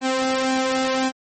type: tone with flanger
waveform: sawtooth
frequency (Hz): 261.6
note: C4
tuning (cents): 0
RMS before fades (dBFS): -21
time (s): 0.01-1.12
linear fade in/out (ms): 50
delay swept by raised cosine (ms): 1.2 to 2.4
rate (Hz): 1.9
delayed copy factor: +0.65
effects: MP3 32 kbps